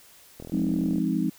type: click train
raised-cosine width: 2 ms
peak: -26 dBFS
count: 25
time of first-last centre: 0.4-0.983 s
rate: 41.2 Hz
type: chord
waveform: sine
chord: F minor seventh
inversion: none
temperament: equal with one note detuned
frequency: 175.12 / 207.7 / 261.6 / 311.1 Hz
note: F3 / Ab3 / C4 / Eb4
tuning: +5 / 0 / 0 / 0 cents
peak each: -28 dBFS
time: 0.52-1.3 s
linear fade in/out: 10 ms
effects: white hiss -53 dBFS RMS until 1.38 s